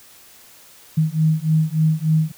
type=beating tone pair; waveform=sine; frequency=155.8 / 159.2 Hz; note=D#3 / D#3; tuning=+3 / +40 cents; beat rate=3.4 Hz; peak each=-18 dBFS; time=0.97-2.32 s; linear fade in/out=10 ms; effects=white hiss -47 dBFS RMS until 2.37 s